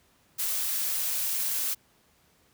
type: noise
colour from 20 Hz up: blue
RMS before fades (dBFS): -29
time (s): 0.38-1.75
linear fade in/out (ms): 20
effects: pink hiss -64 dBFS RMS until 2.53 s + high-pass 60 Hz 12 dB/octave